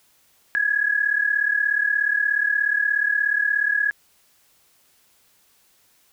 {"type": "tone pair together", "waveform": "sine", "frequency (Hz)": [1657.2, 1694], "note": ["G#6", "G#6"], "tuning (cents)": [-4, 34], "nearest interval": "unison", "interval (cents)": 38, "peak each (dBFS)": -21, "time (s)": [0.55, 3.91], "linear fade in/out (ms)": 0, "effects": ["white hiss -60 dBFS RMS until 6.12 s"]}